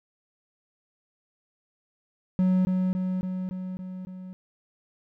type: tone with echo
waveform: triangle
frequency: 185 Hz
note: F#3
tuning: in tune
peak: -17 dBFS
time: 2.39-2.65 s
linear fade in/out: 0 ms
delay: 280 ms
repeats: 6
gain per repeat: -3 dB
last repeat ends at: 4.33 s
effects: none